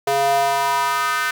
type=tone with high-pass filter sweep; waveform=square; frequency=138.59 Hz; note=C#3; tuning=in tune; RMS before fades=-19 dBFS; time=0.07-1.31 s; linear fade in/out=5 ms; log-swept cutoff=550 to 1500 Hz; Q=3.8; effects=8-bit